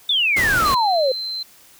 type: exponential sweep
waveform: sine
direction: down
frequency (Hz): 3635 to 503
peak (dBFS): -15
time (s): 0.09-1.12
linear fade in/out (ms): 5
type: noise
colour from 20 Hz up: pink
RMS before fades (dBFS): -25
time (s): 0.36-0.75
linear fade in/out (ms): 10
type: tone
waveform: sine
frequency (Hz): 4095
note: C8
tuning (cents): -38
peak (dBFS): -24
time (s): 0.65-1.43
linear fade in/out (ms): 5
effects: white hiss -49 dBFS RMS until 1.79 s